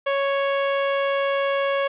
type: tone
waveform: sawtooth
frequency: 554.4 Hz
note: C#5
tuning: in tune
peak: -16 dBFS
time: 0.06-1.88 s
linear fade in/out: 10 ms
effects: resampled to 8000 Hz + 9-bit